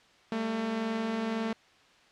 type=tone pair together; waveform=sawtooth; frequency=202.6 / 224.5 Hz; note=G#3 / A3; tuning=-43 / +35 cents; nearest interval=major second; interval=178 cents; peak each=-35 / -26 dBFS; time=0.32-1.53 s; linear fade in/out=2 ms; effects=white hiss -60 dBFS RMS until 2.11 s + low-pass 4000 Hz 12 dB/octave